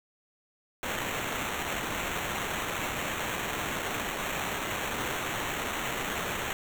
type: noise with sample-and-hold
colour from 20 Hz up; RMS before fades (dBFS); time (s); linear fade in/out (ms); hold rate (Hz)
white; -33; 0.83-6.53; 0; 4900
effects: none